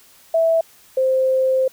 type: tone pair in turn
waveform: sine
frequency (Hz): 656 / 522.9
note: E5 / C5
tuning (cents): -9 / -1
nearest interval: major third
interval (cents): 392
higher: first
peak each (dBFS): -13 / -14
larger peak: first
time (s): 0.34-0.61 / 0.97-1.68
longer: second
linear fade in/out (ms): 5
effects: white hiss -50 dBFS RMS until 1.72 s